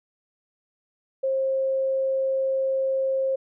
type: tone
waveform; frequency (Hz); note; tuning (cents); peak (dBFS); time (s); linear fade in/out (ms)
sine; 533; C5; +32; -21; 1.23-3.36; 10
effects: none